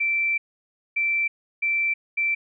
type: tone bursts at uneven times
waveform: sine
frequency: 2339 Hz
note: D7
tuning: 8 cents flat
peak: -20 dBFS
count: 4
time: 0-0.38 / 0.96-1.28 / 1.62-1.94 / 2.17-2.35 s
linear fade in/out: 10 ms
effects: none